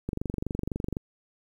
click train, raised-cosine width 3 ms, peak -17 dBFS, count 22, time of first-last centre 0.09-0.969 s, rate 23.9 Hz, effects 9-bit

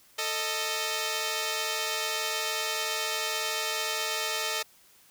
5% pulse tone pair together, 443.2 / 622.3 Hz, A4 / D#5, +13 / 0 cents, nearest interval tritone, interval 587 cents, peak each -20 dBFS, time 0.18-4.63 s, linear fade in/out 10 ms, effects white hiss -59 dBFS RMS until 5.1 s

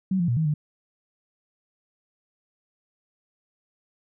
sine tone with pitch steps, 189.1 / 172.6 / 119.8 / 158.9 / 149.9 Hz, F#3 / F3 / A#2 / D#3 / D3, +38 / -20 / +48 / +37 / +36 cents, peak -20 dBFS, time 0.11-0.54 s, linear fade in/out 5 ms, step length 86 ms, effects none

